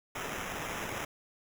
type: noise with sample-and-hold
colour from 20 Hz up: white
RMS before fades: -38 dBFS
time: 0.15-1.05 s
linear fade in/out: 5 ms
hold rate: 4410 Hz
effects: none